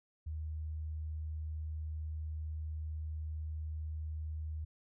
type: tone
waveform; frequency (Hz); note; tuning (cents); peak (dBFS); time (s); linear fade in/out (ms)
sine; 77.78; D#2; 0; -37; 0.26-4.65; 10
effects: none